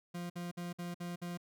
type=tone bursts; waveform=40% pulse; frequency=174.61 Hz; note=F3; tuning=in tune; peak=-38 dBFS; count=6; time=0.14-1.375 s; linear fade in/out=10 ms; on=160 ms; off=55 ms; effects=none